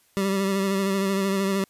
25% pulse tone with vibrato, 195 Hz, G3, 9 cents flat, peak -18 dBFS, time 0.17-1.64 s, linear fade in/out 0 ms, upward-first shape sine, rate 13 Hz, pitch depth 31 cents each way, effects white hiss -62 dBFS RMS until 1.69 s + resampled to 32000 Hz

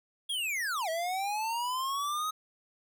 square linear two-way sweep, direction down then up, 3369 to 636 to 1272 Hz, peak -31 dBFS, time 0.29-2.31 s, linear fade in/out 10 ms, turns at 0.89 s, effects none

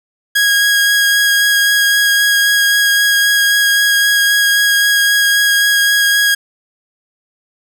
sawtooth tone with vibrato, 1645 Hz, G#6, 17 cents flat, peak -6 dBFS, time 0.35-6.35 s, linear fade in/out 10 ms, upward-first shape sine, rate 3.8 Hz, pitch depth 10 cents each way, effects none

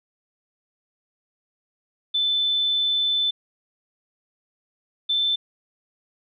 sine tone pair in turn, 3520 / 3537 Hz, A7 / A7, 0 / +8 cents, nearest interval unison, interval 8 cents, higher second, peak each -19 dBFS, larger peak neither, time 2.14-3.31 / 5.09-5.36 s, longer first, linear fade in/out 10 ms, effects none

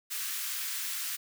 white high-pass noise, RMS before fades -35 dBFS, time 0.1-1.17 s, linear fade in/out 20 ms, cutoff 1300 Hz, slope 24 dB/octave, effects none

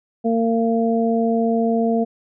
harmonic tone, 228.6 Hz, A#3, 34 cents flat, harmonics 1 / 2 / 3, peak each -18 / -21 / -23 dBFS, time 0.24-2.05 s, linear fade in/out 20 ms, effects none

